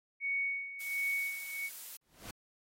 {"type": "tone with tremolo", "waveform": "sine", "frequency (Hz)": 2228, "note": "C#7", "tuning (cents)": 8, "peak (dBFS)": -30, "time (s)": [0.2, 1.7], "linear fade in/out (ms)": 50, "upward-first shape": "sine", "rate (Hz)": 1.4, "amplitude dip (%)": 75}
{"type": "noise", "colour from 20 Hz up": "blue", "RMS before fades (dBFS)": -46, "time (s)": [0.8, 1.97], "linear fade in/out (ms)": 5}
{"type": "noise with exponential growth", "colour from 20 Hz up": "pink", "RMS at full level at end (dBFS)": -42, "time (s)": [2.01, 2.31], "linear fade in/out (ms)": 5, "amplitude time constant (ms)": 64}
{"effects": ["AAC 48 kbps"]}